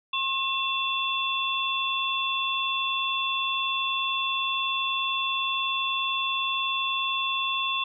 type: tone cluster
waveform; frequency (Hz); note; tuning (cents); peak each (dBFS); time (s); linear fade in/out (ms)
sine; 1072 / 2691 / 3461; C6 / E7 / A7; +42 / +35 / -29; -29; 0.13-7.84; 5
effects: none